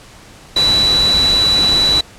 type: tone in noise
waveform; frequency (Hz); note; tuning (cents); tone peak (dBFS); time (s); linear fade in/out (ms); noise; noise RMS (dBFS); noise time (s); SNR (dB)
sine; 3951; B7; 0; -10; 0.56-2.01; 5; pink; -21; 0.56-2.01; +8
effects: pink hiss -40 dBFS RMS until 2.18 s + low-pass 9000 Hz 12 dB/octave